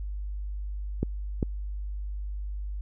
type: clicks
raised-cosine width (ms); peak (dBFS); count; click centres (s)
3; -13; 2; 1.03 / 1.428
effects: added 50 Hz sine -31 dBFS peak until 2.81 s